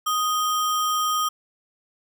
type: tone with sample-and-hold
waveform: sine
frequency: 1244.5 Hz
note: D#6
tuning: in tune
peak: -20 dBFS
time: 0.06-1.29 s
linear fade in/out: 10 ms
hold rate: 4410 Hz
effects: none